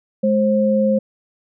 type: tone pair together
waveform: sine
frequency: 210.7 / 531 Hz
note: G#3 / C5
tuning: +25 / +25 cents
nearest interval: octave + major third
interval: 1600 cents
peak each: -16 dBFS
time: 0.23-0.99 s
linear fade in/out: 10 ms
effects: none